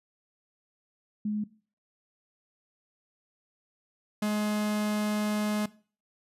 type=tone pair in turn; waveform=sine / 45% pulse; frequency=210.6 / 210.6 Hz; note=G#3 / G#3; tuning=+24 / +24 cents; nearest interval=unison; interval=0 cents; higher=neither; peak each=-27 / -26 dBFS; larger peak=second; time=1.25-1.44 / 4.22-5.66 s; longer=second; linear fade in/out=5 ms; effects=noise-tail reverb RT60 0.4 s tail -19 dB re dry + resampled to 32000 Hz